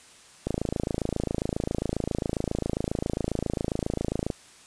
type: click train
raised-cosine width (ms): 2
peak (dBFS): -13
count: 106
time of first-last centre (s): 0.47-4.302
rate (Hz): 27.4
effects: white hiss -52 dBFS RMS until 4.66 s + resampled to 22050 Hz